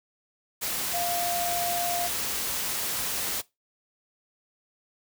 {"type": "tone in noise", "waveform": "sine", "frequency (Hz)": 698.5, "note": "F5", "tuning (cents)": 0, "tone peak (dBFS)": -28, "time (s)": [0.93, 2.08], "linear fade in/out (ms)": 20, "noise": "white", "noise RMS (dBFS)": -30, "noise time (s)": [0.61, 3.42], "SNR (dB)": -1, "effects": ["noise-tail reverb RT60 0.2 s tail -20 dB re dry"]}